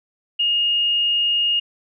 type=tone; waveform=sine; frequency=2850 Hz; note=F7; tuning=34 cents sharp; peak=-16 dBFS; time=0.39-1.6 s; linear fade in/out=10 ms; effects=none